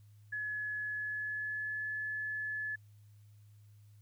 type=tone with pitch glide; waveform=sine; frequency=1700 to 1719.8 Hz; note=G#6 to A6; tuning=+40 to -40 cents; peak=-35 dBFS; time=0.32-2.76 s; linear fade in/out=10 ms; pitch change=+20 cents; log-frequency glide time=0.83-1.89 s; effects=added 104 Hz sine -56 dBFS peak until 4.01 s + white hiss -75 dBFS RMS until 4.01 s